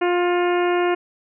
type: harmonic tone with a mistuned harmonic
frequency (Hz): 353.1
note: F4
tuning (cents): +19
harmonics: 1 / 2 / 3 / 4 / 5 / 6 / 7 / 8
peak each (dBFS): -18 / -24 / -28 / -30 / -32 / -34 / -35 / -36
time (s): 0.01-0.95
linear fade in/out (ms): 10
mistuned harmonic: 6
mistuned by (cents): +27
effects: none